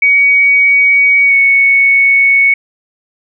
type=tone with pitch glide; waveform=sine; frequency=2252 to 2218 Hz; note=C#7 to C#7; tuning=+27 to 0 cents; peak=-5 dBFS; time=0.02-2.54 s; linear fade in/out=5 ms; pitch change=-27 cents; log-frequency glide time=1.26-1.34 s; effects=none